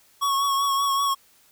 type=tone with vibrato; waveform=square; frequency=1108 Hz; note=C#6; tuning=1 cent flat; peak=-21 dBFS; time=0.21-1.15 s; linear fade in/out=20 ms; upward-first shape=triangle; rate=5.2 Hz; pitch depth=35 cents each way; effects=white hiss -58 dBFS RMS until 1.51 s